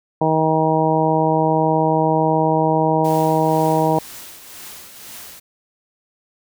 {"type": "harmonic tone", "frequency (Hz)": 158.4, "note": "D#3", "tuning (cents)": 31, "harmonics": [1, 2, 3, 4, 5, 6], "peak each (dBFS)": [-21, -21, -21, -21, -21, -21], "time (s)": [0.21, 3.99], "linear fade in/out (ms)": 5}
{"type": "noise with tremolo", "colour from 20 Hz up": "white", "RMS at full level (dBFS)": -35, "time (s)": [3.04, 5.4], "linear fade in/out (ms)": 10, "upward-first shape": "triangle", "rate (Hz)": 2, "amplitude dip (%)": 55}
{"effects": []}